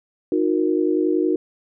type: chord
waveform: sine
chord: D# minor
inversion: none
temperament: equal with one note detuned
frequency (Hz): 311.1 / 361.8 / 466.2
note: D#4 / F#4 / A#4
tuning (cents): 0 / -39 / 0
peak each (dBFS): -20 / -20 / -25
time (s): 0.32-1.36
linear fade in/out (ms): 2
effects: none